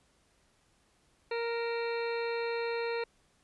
harmonic tone with a mistuned harmonic, 466.2 Hz, A#4, in tune, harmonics 1 / 2 / 3 / 4 / 5 / 6 / 8 / 9, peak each -32 / -40 / -44 / -44 / -43 / -47 / -52 / -47 dBFS, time 1.31-3.04 s, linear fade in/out 5 ms, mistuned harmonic 6, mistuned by -53 cents, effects pink hiss -69 dBFS RMS until 3.43 s + resampled to 24000 Hz

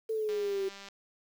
sine exponential sweep, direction down, 446.9 to 382.8 Hz, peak -29 dBFS, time 0.09-0.69 s, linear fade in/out 10 ms
click train, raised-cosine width 0.2 ms, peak -30 dBFS, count 119, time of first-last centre 0.29-0.886 s, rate 198 Hz
effects 9-bit

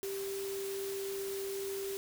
sine tone in noise, 392 Hz, G4, in tune, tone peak -36 dBFS, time 0.03-1.97 s, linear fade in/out 0 ms, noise white, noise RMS -45 dBFS, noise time 0.03-1.97 s, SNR +6 dB, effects none

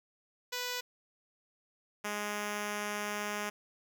5% pulse tone pair in turn, 493.9 / 207.7 Hz, B4 / G#3, 0 / 0 cents, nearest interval octave + minor third, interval 1500 cents, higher first, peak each -23 dBFS, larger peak neither, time 0.52-0.81 / 2.04-3.5 s, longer second, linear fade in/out 10 ms, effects none

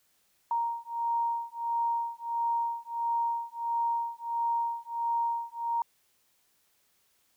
sine beating tone pair, 932.3 / 933.8 Hz, A#5 / A#5, 0 / +3 cents, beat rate 1.5 Hz, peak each -31 dBFS, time 0.51-5.82 s, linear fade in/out 2 ms, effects white hiss -70 dBFS RMS until 7.36 s

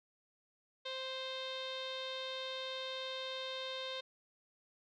sawtooth tone with low-pass filter, 523.3 Hz, C5, in tune, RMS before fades -42 dBFS, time 0.85-4.01 s, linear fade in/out 10 ms, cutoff 3700 Hz, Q 6.8, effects none

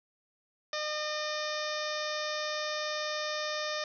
harmonic tone, 607 Hz, D#5, 43 cents flat, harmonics 1 / 2 / 3 / 4 / 5 / 6 / 7 / 8 / 9 / 10, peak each -36 / -39 / -39 / -44 / -48 / -41 / -47 / -43 / -43 / -48 dBFS, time 0.73-3.84 s, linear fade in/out 2 ms, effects none

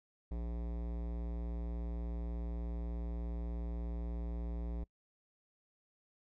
sine tone with hard clipping, 58.3 Hz, A#1, 1 cent sharp, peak -39 dBFS, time 0.31-4.84 s, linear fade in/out 5 ms, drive 18 dB, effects noise-tail reverb RT60 0.1 s tail -25 dB re dry

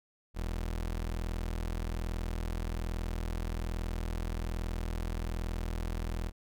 30% pulse tone, 41.2 Hz, E1, in tune, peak -30 dBFS, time 0.34-6.32 s, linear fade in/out 50 ms, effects none

